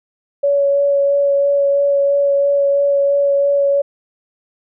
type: tone with vibrato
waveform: sine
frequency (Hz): 563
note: C#5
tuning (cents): +27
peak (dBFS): -11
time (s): 0.43-3.82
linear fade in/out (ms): 10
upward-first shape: sine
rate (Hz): 3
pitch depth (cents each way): 11
effects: none